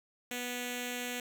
5% pulse tone with notch filter, 245.7 Hz, B3, 9 cents flat, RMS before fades -38 dBFS, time 0.31-1.2 s, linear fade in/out 2 ms, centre 1100 Hz, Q 0.9, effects 9-bit

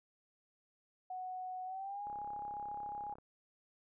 sine tone with pitch glide, 740 to 825.8 Hz, F#5 to G#5, 0 to -10 cents, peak -40 dBFS, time 1.1-3.14 s, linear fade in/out 5 ms, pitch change +190 cents, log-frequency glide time 1.65-2.05 s
click train, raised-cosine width 1 ms, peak -40 dBFS, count 39, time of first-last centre 2.07-3.184 s, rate 34.1 Hz
effects none

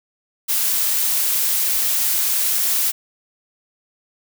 blue noise, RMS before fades -19 dBFS, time 0.48-2.92 s, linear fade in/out 20 ms, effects none

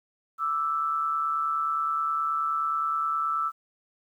sine tone pair together, 1171.5 / 1321 Hz, D6 / E6, -5 / +3 cents, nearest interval major second, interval 208 cents, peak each -32 / -25 dBFS, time 0.38-3.52 s, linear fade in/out 50 ms, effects 10-bit

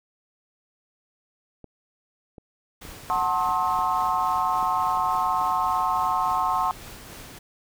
clicks, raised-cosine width 2 ms, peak -29 dBFS, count 11, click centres 1.643 / 2.382 / 2.852 / 3.16 / 3.225 / 3.489 / 3.79 / 4.628 / 4.973 / 5.152 / 5.414 s
pink noise with tremolo, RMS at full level -41 dBFS, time 2.81-7.39 s, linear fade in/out 10 ms, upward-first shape sine, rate 3.5 Hz, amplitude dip 25%
sine chord, F# diminished seventh, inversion none, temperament just, 740 / 888 / 1065.6 / 1278.7 Hz, F#5 / A5 / C6 / Eb6, 0 / +16 / +31 / +47 cents, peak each -27 / -27 / -24 / -30 dBFS, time 3.1-6.71 s, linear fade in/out 0 ms
effects none

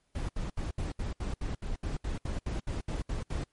brown noise bursts, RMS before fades -33 dBFS, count 16, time 0.15-3.44 s, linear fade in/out 5 ms, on 140 ms, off 70 ms, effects pink hiss -75 dBFS RMS until 3.52 s + MP3 48 kbps

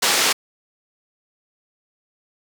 white band-pass noise, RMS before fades -18 dBFS, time 0.02-0.33 s, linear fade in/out 10 ms, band 280 to 6300 Hz, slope 12 dB/octave, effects none

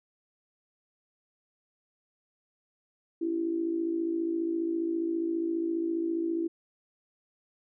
sine tone with amplitude modulation, 332.7 Hz, E4, 16 cents sharp, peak -24 dBFS, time 3.21-6.48 s, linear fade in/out 10 ms, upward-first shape sine, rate 54.8 Hz, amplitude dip 65%, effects none

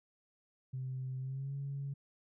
sine tone with pitch glide, 130 to 139.33 Hz, C3 to C#3, -11 to +9 cents, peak -36 dBFS, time 0.73-1.94 s, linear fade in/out 10 ms, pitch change +120 cents, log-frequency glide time 1.19-1.54 s, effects tanh soft clip ceiling -32 dBFS

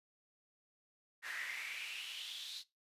brown noise with high-pass filter sweep, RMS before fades -45 dBFS, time 1.22-2.64 s, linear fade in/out 50 ms, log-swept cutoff 1700 to 4100 Hz, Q 5.5, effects noise-tail reverb RT60 0.2 s tail -18 dB re dry + resampled to 32000 Hz

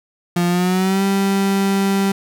35% pulse tone with pitch glide, 174.61 to 195.99 Hz, F3 to G3, 0 to 0 cents, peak -13 dBFS, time 0.36-2.12 s, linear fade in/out 5 ms, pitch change +200 cents, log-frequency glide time 0.47-1.03 s, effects none

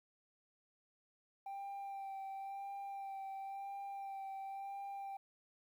sine tone with vibrato, 786 Hz, G5, 4 cents sharp, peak -40 dBFS, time 1.46-5.17 s, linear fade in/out 5 ms, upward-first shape sine, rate 0.96 Hz, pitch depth 19 cents each way, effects tanh soft clip ceiling -42 dBFS + 12-bit

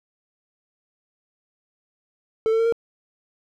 triangle tone with pitch steps, 442.7 / 449.4 / 456.2 / 463.1 Hz, A4 / A4 / A#4 / A#4, +11 / +37 / -37 / -11 cents, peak -15 dBFS, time 2.46-2.724 s, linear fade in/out 0 ms, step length 66 ms, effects none

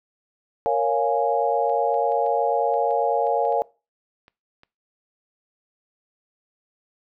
sine chord, Bb minor seventh, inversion none, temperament equal with one note detuned, 466.2 / 554.4 / 700.5 / 830.6 Hz, Bb4 / Db5 / F5 / Ab5, 0 / 0 / +5 / 0 cents, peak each -24 dBFS, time 0.66-3.62 s, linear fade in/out 0 ms
clicks, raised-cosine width 0.3 ms, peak -33 dBFS, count 11, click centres 1.696 / 1.943 / 2.12 / 2.264 / 2.74 / 2.909 / 3.269 / 3.452 / 3.524 / 4.281 / 4.634 s
effects noise-tail reverb RT60 0.3 s tail -22 dB re dry

